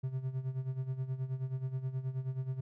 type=tone with tremolo; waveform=triangle; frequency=130.81 Hz; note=C3; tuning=in tune; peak=-29 dBFS; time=0.03-2.61 s; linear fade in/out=10 ms; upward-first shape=sine; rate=9.4 Hz; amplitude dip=75%; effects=none